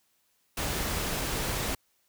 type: noise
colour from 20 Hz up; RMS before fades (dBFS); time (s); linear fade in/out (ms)
pink; -31; 0.57-1.75; 5
effects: white hiss -71 dBFS RMS until 2.08 s